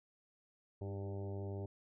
harmonic tone with a mistuned harmonic, 98.9 Hz, G2, 16 cents sharp, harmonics 1 / 2 / 3 / 4 / 5 / 6 / 7 / 8 / 9, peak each -41 / -51 / -52 / -47 / -57 / -53 / -60 / -60 / -63 dBFS, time 0.81-1.66 s, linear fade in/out 5 ms, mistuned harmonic 3, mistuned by +32 cents, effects none

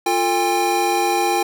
square tone cluster, 350.9 / 446.2 / 806 Hz, F4 / A4 / G5, +8 / +24 / +48 cents, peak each -22 / -27 / -19 dBFS, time 0.06-1.43 s, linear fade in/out 5 ms, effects none

